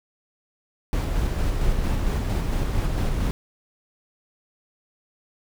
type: noise with tremolo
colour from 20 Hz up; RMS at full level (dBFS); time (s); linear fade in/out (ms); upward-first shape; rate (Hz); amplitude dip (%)
brown; -22; 0.93-3.31; 0; square; 4.4; 25
effects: none